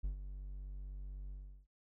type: tone with ADSR envelope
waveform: triangle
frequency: 48 Hz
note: G1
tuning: 36 cents flat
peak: -31 dBFS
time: 0.03-1.67 s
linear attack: 16 ms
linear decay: 110 ms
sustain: -10 dB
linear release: 360 ms
effects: none